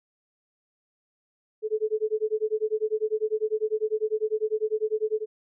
sine tone with tremolo, 432.4 Hz, A4, 30 cents flat, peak -20 dBFS, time 1.62-5.26 s, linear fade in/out 50 ms, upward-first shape sine, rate 10 Hz, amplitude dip 100%, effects none

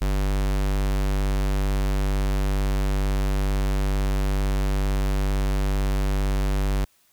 square tone, 48.9 Hz, G1, 4 cents flat, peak -21 dBFS, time 0.01-6.85 s, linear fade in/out 10 ms, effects white hiss -62 dBFS RMS until 7.12 s

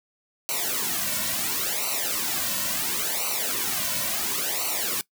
white noise with flanger, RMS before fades -27 dBFS, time 0.49-5.01 s, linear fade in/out 0 ms, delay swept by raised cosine 0.58 to 2.48 ms, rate 0.72 Hz, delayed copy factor -0.95, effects noise-tail reverb RT60 0.1 s tail -20 dB re dry

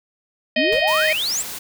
harmonic tone, 623 Hz, D#5, 2 cents sharp, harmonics 1 / 3 / 4 / 5 / 6 / 7 / 8, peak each -20 / -23 / -23 / -25 / -35 / -32 / -34 dBFS, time 0.56-1.13 s, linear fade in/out 5 ms
sine exponential sweep, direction up, 223.1 to 8372 Hz, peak -20 dBFS, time 0.56-1.43 s, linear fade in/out 20 ms
pink noise with exponential decay, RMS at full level -31 dBFS, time 0.72-0.98 s, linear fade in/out 5 ms, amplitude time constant 55 ms
white noise, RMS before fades -31 dBFS, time 0.87-1.59 s, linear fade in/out 10 ms
effects none

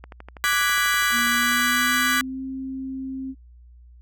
click train, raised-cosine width 0.5 ms, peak -24 dBFS, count 20, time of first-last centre 0.04-1.597 s, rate 12.2 Hz
35% pulse chord, G# half-diminished seventh, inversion second, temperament equal, 1174.7 / 1480 / 1661.2 / 1975.5 Hz, D6 / F#6 / G#6 / B6, 0 / 0 / 0 / 0 cents, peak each -23 dBFS, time 0.44-2.21 s, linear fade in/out 0 ms
sine tone with pitch glide, 238.6 to 264.7 Hz, A#3 to C4, +41 to +20 cents, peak -28 dBFS, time 1.11-3.35 s, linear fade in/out 50 ms, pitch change +179 cents, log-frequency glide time 1.26-2.43 s
effects added 60 Hz sine -45 dBFS peak until 4.01 s

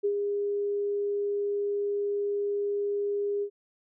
sine tone with ADSR envelope, 406.8 Hz, G#4, 36 cents flat, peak -22 dBFS, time 0.03-3.5 s, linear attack 21 ms, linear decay 76 ms, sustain -4 dB, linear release 76 ms, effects none

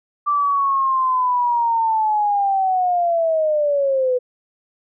sine linear sweep, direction down, 1174.7 to 493.9 Hz, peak -15 dBFS, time 0.26-4.19 s, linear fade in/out 20 ms, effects none

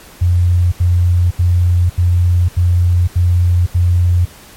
sine tone bursts, 88.2 Hz, F2, 18 cents sharp, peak -8 dBFS, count 7, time 0.21-4.254 s, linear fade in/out 10 ms, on 510 ms, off 79 ms, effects pink hiss -39 dBFS RMS until 4.56 s + MP3 64 kbps

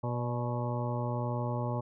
harmonic tone with a mistuned harmonic, 121.7 Hz, B2, 25 cents flat, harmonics 1 / 2 / 3 / 4 / 5 / 7 / 8 / 9, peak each -32 / -39 / -42 / -42 / -39 / -40 / -45 / -44 dBFS, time 0.03-1.81 s, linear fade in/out 10 ms, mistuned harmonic 5, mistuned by -34 cents, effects none

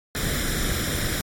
pink noise with comb filter, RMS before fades -25 dBFS, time 0.15-1.21 s, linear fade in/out 0 ms, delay 0.55 ms, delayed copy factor +0.65, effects MP3 64 kbps

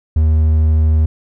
triangle tone, 78.2 Hz, D#2, 9 cents sharp, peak -7 dBFS, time 0.16-1.06 s, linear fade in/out 5 ms, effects none

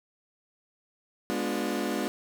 30% pulse chord, G# diminished seventh, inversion none, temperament equal with one note detuned, 207.7 / 246.9 / 293.7 / 355.9 Hz, G#3 / B3 / D4 / F4, 0 / 0 / 0 / +33 cents, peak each -31 dBFS, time 1.3-2.08 s, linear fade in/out 0 ms, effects none

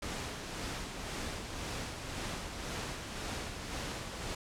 pink noise with tremolo, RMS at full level -38 dBFS, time 0.02-4.35 s, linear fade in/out 5 ms, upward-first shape sine, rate 1.9 Hz, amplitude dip 40%, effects low-pass 8000 Hz 12 dB/octave

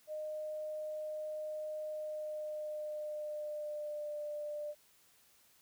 sine tone with pitch glide, 614 to 594.8 Hz, D#5 to D5, -23 to +22 cents, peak -38 dBFS, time 0.07-4.75 s, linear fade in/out 50 ms, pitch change -55 cents, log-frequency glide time 1.91-4.21 s, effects white hiss -67 dBFS RMS until 5.61 s

